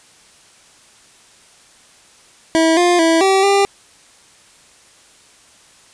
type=tone with pitch steps; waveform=25% pulse; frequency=324.5 / 352 / 327.7 / 385.8 / 397.8 Hz; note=E4 / F4 / E4 / G4 / G4; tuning=-27 / +14 / -10 / -28 / +25 cents; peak=-7 dBFS; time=2.55-3.65 s; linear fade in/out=0 ms; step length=220 ms; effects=white hiss -48 dBFS RMS until 5.93 s + resampled to 22050 Hz

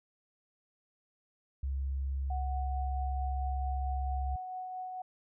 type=tone; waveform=sine; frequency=67.7 Hz; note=C#2; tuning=40 cents flat; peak=-31 dBFS; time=1.63-4.36 s; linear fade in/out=5 ms
type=tone with tremolo; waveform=sine; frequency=740 Hz; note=F#5; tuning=in tune; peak=-36 dBFS; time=2.3-5.02 s; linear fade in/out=5 ms; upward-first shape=triangle; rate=4.5 Hz; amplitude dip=30%
effects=none

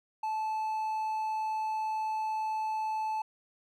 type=tone; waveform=triangle; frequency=871 Hz; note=A5; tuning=18 cents flat; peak=-28 dBFS; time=0.23-3.22 s; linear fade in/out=5 ms; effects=none

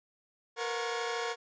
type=tone cluster; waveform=sawtooth; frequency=465.5 / 498.5 / 723 / 1096 / 1692 Hz; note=A#4 / B4 / F#5 / C#6 / G#6; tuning=-2 / +16 / -40 / -20 / +32 cents; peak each=-31 / -40 / -36 / -36 / -38 dBFS; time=0.56-1.36 s; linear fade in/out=50 ms; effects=resampled to 16000 Hz

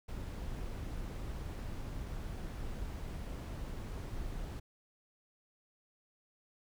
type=noise; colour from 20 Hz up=brown; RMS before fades=-41 dBFS; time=0.08-4.6 s; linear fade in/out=10 ms; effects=none

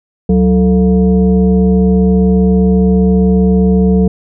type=tone with frequency modulation; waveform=sine; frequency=186 Hz; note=F#3; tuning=9 cents sharp; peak=-6 dBFS; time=0.29-4.08 s; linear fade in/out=5 ms; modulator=257 Hz; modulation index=0.85; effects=none

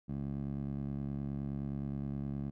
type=tone with band-pass filter; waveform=15% pulse; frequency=69.6 Hz; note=C#2; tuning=8 cents sharp; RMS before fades=-38 dBFS; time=0.08-2.51 s; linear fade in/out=20 ms; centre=180 Hz; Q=1.2; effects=none

